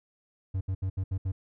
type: tone bursts at uneven times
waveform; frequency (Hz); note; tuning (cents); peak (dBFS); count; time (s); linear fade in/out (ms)
triangle; 94.7; F#2; +41; -25; 6; 0.54-0.61 / 0.68-0.75 / 0.82-0.9 / 0.97-1.04 / 1.11-1.18 / 1.25-1.32; 10
effects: none